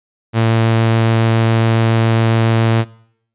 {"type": "tone", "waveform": "sawtooth", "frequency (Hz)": 113.4, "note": "A#2", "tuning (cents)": -47, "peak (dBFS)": -7, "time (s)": [0.33, 2.85], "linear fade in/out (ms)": 50, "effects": ["noise-tail reverb RT60 0.7 s tail -22 dB re dry", "resampled to 8000 Hz"]}